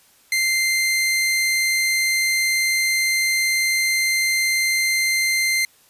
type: tone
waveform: sawtooth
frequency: 2087 Hz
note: C7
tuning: 5 cents flat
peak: -14 dBFS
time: 0.32-5.65 s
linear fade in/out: 2 ms
effects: white hiss -55 dBFS RMS until 5.89 s + resampled to 32000 Hz